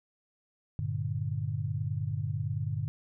sine chord, G minor, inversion none, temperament equal, 98 / 116.54 / 146.83 Hz, G2 / Bb2 / D3, 0 / 0 / 0 cents, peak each -34 dBFS, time 0.79-2.88 s, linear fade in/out 0 ms, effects none

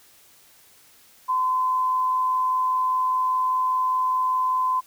sine tone with amplitude modulation, 1023 Hz, C6, 39 cents flat, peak -18 dBFS, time 1.28-4.81 s, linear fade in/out 20 ms, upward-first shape sine, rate 105 Hz, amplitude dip 30%, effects white hiss -54 dBFS RMS until 4.86 s

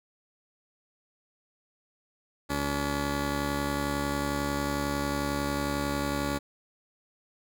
10% pulse tone pair together, 71.08 / 284.3 Hz, C#2 / C#4, +44 / +44 cents, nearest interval 2 octaves, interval 2400 cents, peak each -23 dBFS, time 2.49-6.39 s, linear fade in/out 20 ms, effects none

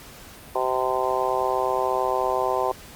harmonic tone, 128.6 Hz, C3, 30 cents flat, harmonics 3 / 4 / 5 / 6 / 7 / 8, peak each -28 / -28 / -28 / -28 / -28 / -28 dBFS, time 0.55-2.72 s, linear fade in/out 5 ms, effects pink hiss -44 dBFS RMS until 2.95 s + Opus 48 kbps

